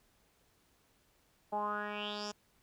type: tone with low-pass filter sweep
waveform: 10% pulse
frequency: 207.8 Hz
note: G#3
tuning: 1 cent sharp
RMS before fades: -38 dBFS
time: 1.52-2.32 s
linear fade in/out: 10 ms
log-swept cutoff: 750 to 6400 Hz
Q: 6.2
effects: pink hiss -71 dBFS RMS until 2.62 s